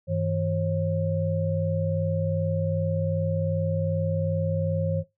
sine tone cluster, 97.8 / 160.4 / 540 Hz, G2 / E3 / C#5, -4 / -47 / -45 cents, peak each -27 dBFS, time 0.07-5.04 s, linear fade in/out 50 ms, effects noise-tail reverb RT60 0.2 s tail -20 dB re dry

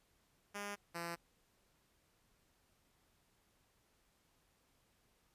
5% pulse tone pair in turn, 203.6 / 170.03 Hz, G#3 / F3, -34 / -46 cents, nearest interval minor third, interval 312 cents, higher first, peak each -31 / -30 dBFS, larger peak second, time 0.54-0.76 / 0.94-1.16 s, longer neither, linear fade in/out 20 ms, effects pink hiss -75 dBFS RMS until 5.34 s + resampled to 32000 Hz

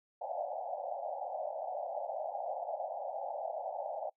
pink band-pass noise, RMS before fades -39 dBFS, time 0.21-4.1 s, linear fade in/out 10 ms, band 560 to 830 Hz, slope 96 dB/octave, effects noise-tail reverb RT60 0.1 s tail -23 dB re dry

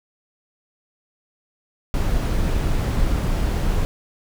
brown noise, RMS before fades -20 dBFS, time 1.94-3.85 s, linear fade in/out 0 ms, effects none

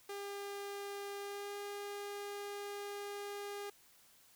sawtooth tone with pitch glide, 402 to 406.2 Hz, G4 to G#4, +44 to -38 cents, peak -38 dBFS, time 0.09-3.7 s, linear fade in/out 5 ms, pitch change +18 cents, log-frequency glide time 1.19-1.57 s, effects white hiss -65 dBFS RMS until 4.35 s

